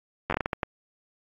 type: slowing click train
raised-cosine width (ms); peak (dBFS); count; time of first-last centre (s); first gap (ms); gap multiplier
0.5; -11; 9; 0.3-0.632; 10; 1.39
effects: AAC 32 kbps